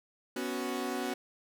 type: chord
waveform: sawtooth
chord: B suspended second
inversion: none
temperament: equal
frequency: 246.9 / 277.2 / 370 Hz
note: B3 / C#4 / F#4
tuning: 0 / 0 / 0 cents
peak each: -33 / -34 / -33 dBFS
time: 0.36-1.14 s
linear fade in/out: 5 ms
effects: none